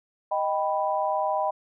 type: chord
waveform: sine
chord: Eb augmented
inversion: none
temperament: equal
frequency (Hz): 622.3 / 784 / 987.8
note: Eb5 / G5 / B5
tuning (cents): 0 / 0 / 0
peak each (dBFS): -27 / -27 / -28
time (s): 0.31-1.51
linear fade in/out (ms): 10
effects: none